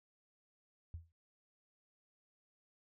sine tone with exponential decay, 83.4 Hz, E2, 21 cents sharp, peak -39 dBFS, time 0.94-1.12 s, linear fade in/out 0 ms, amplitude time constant 38 ms, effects none

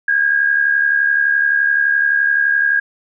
sine tone with amplitude modulation, 1630 Hz, G#6, 33 cents flat, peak -9 dBFS, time 0.08-2.8 s, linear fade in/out 5 ms, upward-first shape sine, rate 71.7 Hz, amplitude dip 60%, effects none

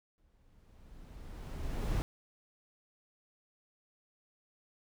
brown noise with exponential growth, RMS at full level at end -30 dBFS, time 0.18-2.02 s, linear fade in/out 0 ms, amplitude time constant 400 ms, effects none

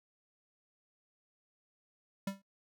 square tone with exponential decay, 196 Hz, G3, in tune, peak -31 dBFS, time 2.27-2.42 s, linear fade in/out 5 ms, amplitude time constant 31 ms, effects noise-tail reverb RT60 0.1 s tail -26 dB re dry

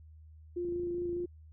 sine tone with vibrato, 349.3 Hz, F4, in tune, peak -32 dBFS, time 0.56-1.26 s, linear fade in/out 10 ms, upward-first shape square, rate 5 Hz, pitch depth 9 cents each way
click train, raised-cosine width 3 ms, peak -35 dBFS, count 17, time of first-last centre 0.65-1.24 s, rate 27.1 Hz
effects added 78 Hz sine -51 dBFS peak until 1.52 s

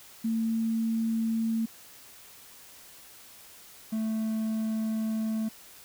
sine / triangle tone pair in turn, 225.3 / 220 Hz, A3 / A3, +41 / 0 cents, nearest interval unison, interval 41 cents, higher first, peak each -25 dBFS, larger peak neither, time 0.24-1.66 / 3.92-5.49 s, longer second, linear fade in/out 10 ms, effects white hiss -51 dBFS RMS until 5.84 s

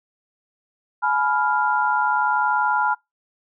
sine chord, F diminished, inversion first, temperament equal with one note detuned, 847.1 / 987.8 / 1396.9 Hz, Ab5 / Cb6 / F6, +34 / 0 / 0 cents, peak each -22 dBFS, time 1.02-2.95 s, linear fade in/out 20 ms, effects noise-tail reverb RT60 0.2 s tail -26 dB re dry

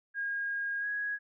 sine tone with pitch glide, 1628 to 1661.2 Hz, G#6 to G#6, -35 to 0 cents, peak -31 dBFS, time 0.14-1.19 s, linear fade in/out 50 ms, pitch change +35 cents, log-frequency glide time 0.8-0.86 s, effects none

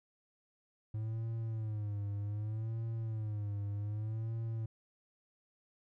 triangle tone with vibrato, 107.5 Hz, A2, 40 cents flat, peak -33 dBFS, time 0.94-4.66 s, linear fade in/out 5 ms, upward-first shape sine, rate 0.65 Hz, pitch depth 100 cents each way, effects none

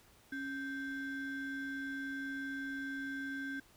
triangle ring-modulated tone, 920 Hz, A#5, 23 cents flat, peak -33 dBFS, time 0.32-3.6 s, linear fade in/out 5 ms, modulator 645 Hz, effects pink hiss -64 dBFS RMS until 3.76 s

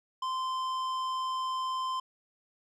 sine tone with tanh clipping, 1037 Hz, C6, 16 cents flat, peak -32 dBFS, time 0.22-2 s, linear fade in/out 5 ms, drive 12 dB, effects none

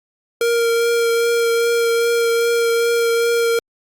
square tone with vibrato, 466 Hz, A#4, 1 cent flat, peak -15 dBFS, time 0.41-3.59 s, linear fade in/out 2 ms, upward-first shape triangle, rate 2.5 Hz, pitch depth 14 cents each way, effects Opus 48 kbps

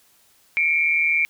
sine tone pair together, 2190 / 2349 Hz, C#7 / D7, -22 / 0 cents, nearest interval minor second, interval 122 cents, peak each -22 / -18 dBFS, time 0.57-1.25 s, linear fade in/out 0 ms, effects white hiss -58 dBFS RMS until 1.29 s

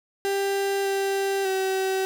35% pulse tone with pitch steps, 395 / 392.1 / 381.5 Hz, G4 / G4 / G4, +13 / 0 / -47 cents, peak -21 dBFS, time 0.25-2.05 s, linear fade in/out 0 ms, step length 600 ms, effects none

